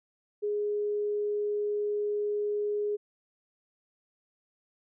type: tone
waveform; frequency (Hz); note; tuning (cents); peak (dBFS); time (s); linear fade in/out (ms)
sine; 415.3; G#4; 0; -27; 0.42-2.97; 20
effects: none